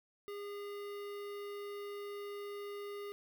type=tone with notch filter; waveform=square; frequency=407.2 Hz; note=G#4; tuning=34 cents flat; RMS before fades=-44 dBFS; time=0.28-3.12 s; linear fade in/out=0 ms; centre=7200 Hz; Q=0.93; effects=none